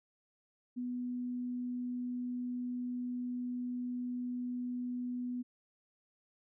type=tone; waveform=sine; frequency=246.9 Hz; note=B3; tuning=in tune; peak=-35 dBFS; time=0.76-5.43 s; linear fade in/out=20 ms; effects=none